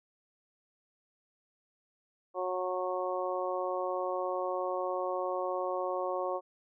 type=harmonic tone; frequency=183.1 Hz; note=F#3; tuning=18 cents flat; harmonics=2 / 3 / 4 / 5 / 6; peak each=-37 / -34 / -38 / -41 / -38 dBFS; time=2.34-6.41 s; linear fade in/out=50 ms; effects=none